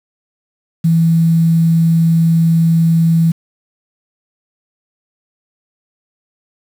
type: tone with quantisation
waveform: sine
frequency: 164.81 Hz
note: E3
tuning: in tune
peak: -8 dBFS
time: 0.84-3.32 s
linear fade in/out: 10 ms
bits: 6
effects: none